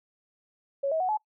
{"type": "tone with pitch steps", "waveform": "sine", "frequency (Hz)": [554.4, 640.5, 740, 855], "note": ["C#5", "E5", "F#5", "A5"], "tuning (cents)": [0, -50, 0, -50], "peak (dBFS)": -24, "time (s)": [0.83, 1.174], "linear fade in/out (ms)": 10, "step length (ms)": 86, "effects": ["noise-tail reverb RT60 0.1 s tail -23 dB re dry"]}